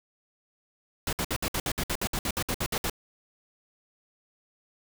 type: noise bursts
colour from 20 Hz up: pink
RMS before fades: -29 dBFS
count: 16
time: 1.07-2.898 s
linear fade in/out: 2 ms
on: 58 ms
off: 60 ms
effects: none